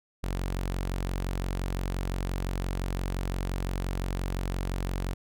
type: tone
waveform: sawtooth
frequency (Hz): 45.79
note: F#1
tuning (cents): -17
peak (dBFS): -25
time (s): 0.23-5.14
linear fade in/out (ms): 10
effects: none